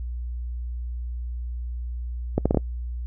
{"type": "accelerating click train", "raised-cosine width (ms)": 2, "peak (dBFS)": -6, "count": 5, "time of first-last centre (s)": [2.38, 2.573], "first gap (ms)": 76, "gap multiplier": 0.7, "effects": ["noise-tail reverb RT60 0.1 s tail -26 dB re dry", "added 60 Hz sine -28 dBFS peak until 3.06 s"]}